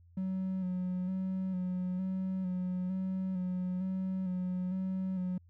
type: tone with vibrato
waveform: triangle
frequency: 185.2 Hz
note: F#3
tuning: 2 cents sharp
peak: -29 dBFS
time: 0.17-5.38 s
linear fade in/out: 5 ms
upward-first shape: square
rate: 1.1 Hz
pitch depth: 28 cents each way
effects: tanh soft clip ceiling -25 dBFS + added 86 Hz sine -57 dBFS peak until 5.49 s